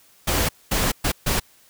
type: noise bursts at uneven times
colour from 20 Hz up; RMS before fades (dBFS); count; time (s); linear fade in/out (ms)
pink; -21; 4; 0.27-0.49 / 0.71-0.92 / 1.04-1.12 / 1.26-1.4; 10
effects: white hiss -55 dBFS RMS until 1.69 s